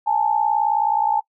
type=tone pair together; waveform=sine; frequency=830.6 / 889.8 Hz; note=G#5 / A5; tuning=0 / +19 cents; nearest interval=minor second; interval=119 cents; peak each=-19 dBFS; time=0.06-1.21 s; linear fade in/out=20 ms; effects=noise-tail reverb RT60 0.1 s tail -23 dB re dry